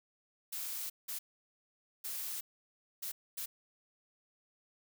blue noise bursts at uneven times, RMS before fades -40 dBFS, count 5, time 0.52-0.9 / 1.08-1.19 / 2.04-2.41 / 3.02-3.12 / 3.37-3.46 s, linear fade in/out 10 ms, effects none

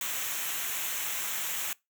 white noise with comb filter, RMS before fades -33 dBFS, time 0.01-1.73 s, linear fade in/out 2 ms, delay 0.21 ms, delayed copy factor -0.65, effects noise-tail reverb RT60 0.2 s tail -23 dB re dry

